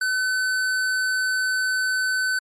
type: tone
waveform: square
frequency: 1516 Hz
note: F#6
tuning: 42 cents sharp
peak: -21 dBFS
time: 0.01-2.39 s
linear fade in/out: 5 ms
effects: low-pass 11000 Hz 12 dB/octave + MP3 64 kbps